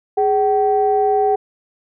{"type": "tone pair together", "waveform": "sine", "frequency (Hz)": [415.3, 763.9], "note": ["G#4", "G5"], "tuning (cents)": [0, -45], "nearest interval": "major seventh", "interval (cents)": 1055, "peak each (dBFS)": -15, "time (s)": [0.17, 1.36], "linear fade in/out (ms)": 10, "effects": ["tanh soft clip ceiling -5 dBFS"]}